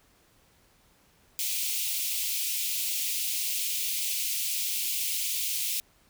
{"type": "high-pass noise", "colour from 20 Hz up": "white", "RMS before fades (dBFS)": -30, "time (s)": [1.39, 5.8], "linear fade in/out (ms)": 0, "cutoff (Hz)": 2300, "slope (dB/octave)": 48, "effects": ["pink hiss -63 dBFS RMS until 6.09 s"]}